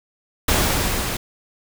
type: noise with level ramp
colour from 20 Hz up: pink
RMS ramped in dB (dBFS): -17 to -25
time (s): 0.48-1.17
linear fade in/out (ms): 5
effects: none